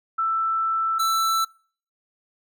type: tone pair in turn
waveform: sine / square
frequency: 1327 / 1327 Hz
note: E6 / E6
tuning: +11 / +11 cents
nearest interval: unison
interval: 0 cents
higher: neither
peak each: -20 dBFS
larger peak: neither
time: 0.18-0.99 / 0.99-1.45 s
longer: first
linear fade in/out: 10 ms
effects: noise-tail reverb RT60 0.5 s tail -25 dB re dry